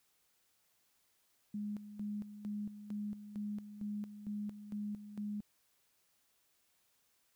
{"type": "tone with tremolo", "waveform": "sine", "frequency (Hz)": 207.7, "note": "G#3", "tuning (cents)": 0, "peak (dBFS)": -37, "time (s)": [1.54, 5.41], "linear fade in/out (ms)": 5, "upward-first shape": "square", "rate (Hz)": 2.2, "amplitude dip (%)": 70, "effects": ["white hiss -75 dBFS RMS until 7.35 s"]}